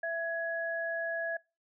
sine tone pair together, 664.8 / 1674 Hz, E5 / G#6, +15 / +13 cents, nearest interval octave + major third, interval 1598 cents, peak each -34 / -34 dBFS, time 0.03-1.37 s, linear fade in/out 5 ms, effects noise-tail reverb RT60 0.3 s tail -26 dB re dry

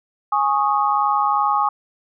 sine chord, Ab suspended fourth, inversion none, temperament equal with one note detuned, 830.6 / 1101.7 / 1244.5 Hz, Ab5 / Db6 / Eb6, 0 / -11 / 0 cents, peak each -19 / -20 / -21 dBFS, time 0.32-1.69 s, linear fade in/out 5 ms, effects none

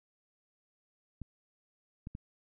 clicks, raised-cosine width 5 ms, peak -29 dBFS, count 3, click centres 1.217 / 2.071 / 2.151 s, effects none

